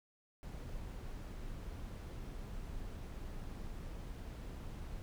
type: noise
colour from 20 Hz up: brown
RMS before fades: -45 dBFS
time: 0.43-5.02 s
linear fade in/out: 0 ms
effects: none